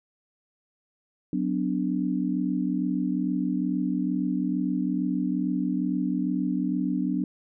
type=chord; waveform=sine; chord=B minor; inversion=second; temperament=equal with one note detuned; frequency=185 / 251.4 / 293.7 Hz; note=F#3 / B3 / D4; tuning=0 / +31 / 0 cents; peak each=-28 dBFS; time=1.33-7.24 s; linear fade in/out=2 ms; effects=none